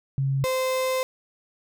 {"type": "tone pair in turn", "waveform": ["sine", "35% pulse"], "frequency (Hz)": [136.2, 518.1], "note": ["C#3", "C5"], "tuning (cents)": [-30, -17], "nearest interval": "octave + major seventh", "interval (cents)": 2313, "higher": "second", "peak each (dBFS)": [-21, -21], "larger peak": "neither", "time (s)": [[0.18, 0.44], [0.44, 1.03]], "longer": "second", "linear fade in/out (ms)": 0, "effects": []}